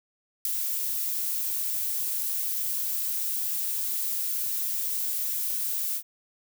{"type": "noise with ADSR envelope", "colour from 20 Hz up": "violet", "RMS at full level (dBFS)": -22, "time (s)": [0.45, 6.03], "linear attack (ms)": 4, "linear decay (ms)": 4, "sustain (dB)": -7, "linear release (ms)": 73, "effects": []}